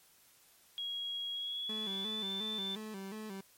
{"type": "tone with pitch glide", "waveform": "sine", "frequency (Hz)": [3300, 3537], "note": ["G#7", "A7"], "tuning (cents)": [-12, 8], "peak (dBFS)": -36, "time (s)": [0.78, 2.75], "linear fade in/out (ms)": 0, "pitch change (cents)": 120, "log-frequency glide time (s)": [1.34, 2.3]}
{"type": "tone with vibrato", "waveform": "30% pulse", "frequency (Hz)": 204.7, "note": "G#3", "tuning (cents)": -25, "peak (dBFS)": -39, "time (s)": [1.69, 3.41], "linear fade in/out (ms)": 5, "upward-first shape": "square", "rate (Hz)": 2.8, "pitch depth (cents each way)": 96}
{"effects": ["white hiss -64 dBFS RMS until 3.57 s", "MP3 64 kbps"]}